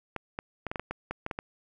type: clicks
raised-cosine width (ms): 0.5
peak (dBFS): -18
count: 11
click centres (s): 0.163 / 0.389 / 0.667 / 0.715 / 0.758 / 0.796 / 0.91 / 1.11 / 1.264 / 1.312 / 1.389
effects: 10-bit